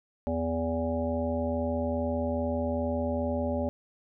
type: harmonic tone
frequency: 82.41 Hz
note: E2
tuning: in tune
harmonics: 1 / 3 / 5 / 7 / 9 / 10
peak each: -33 / -31 / -38 / -31 / -43 / -40 dBFS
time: 0.27-3.69 s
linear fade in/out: 0 ms
effects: none